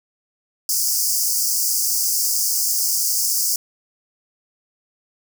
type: high-pass noise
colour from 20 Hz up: pink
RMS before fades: -20 dBFS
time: 0.69-3.56 s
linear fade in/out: 2 ms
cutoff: 4800 Hz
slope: 96 dB/octave
effects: none